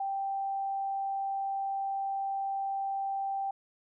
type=tone; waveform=sine; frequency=784 Hz; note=G5; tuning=in tune; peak=-30 dBFS; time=0-3.51 s; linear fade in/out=5 ms; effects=none